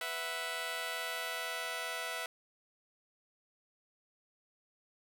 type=chord; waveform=10% pulse; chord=B suspended fourth; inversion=none; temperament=just; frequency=493.9 / 658.5 / 740.8 Hz; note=B4 / E5 / F#5; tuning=0 / -2 / +2 cents; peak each=-35 / -31 / -36 dBFS; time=0.01-2.26 s; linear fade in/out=2 ms; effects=none